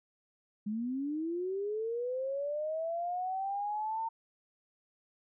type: linear sweep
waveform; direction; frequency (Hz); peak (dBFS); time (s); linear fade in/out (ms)
sine; up; 203.2 to 913; -32; 0.66-4.09; 10
effects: none